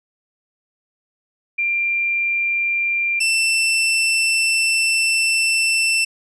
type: tone pair in turn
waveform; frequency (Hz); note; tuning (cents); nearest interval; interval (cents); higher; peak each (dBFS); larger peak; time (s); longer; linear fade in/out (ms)
sine / sawtooth; 2379 / 2675; D7 / E7; +22 / +25; major second; 203; second; -17 / -12; second; 1.58-3.2 / 3.2-6.05; second; 10
effects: resampled to 24000 Hz